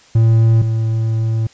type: tone pair in turn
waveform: triangle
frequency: 113.1 / 112.06 Hz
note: A2 / A2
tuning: +48 / +32 cents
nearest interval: unison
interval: 16 cents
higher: first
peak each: -6 / -12 dBFS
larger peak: first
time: 0.15-0.62 / 0.62-1.47 s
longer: second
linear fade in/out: 5 ms
effects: white hiss -47 dBFS RMS until 1.53 s + resampled to 16000 Hz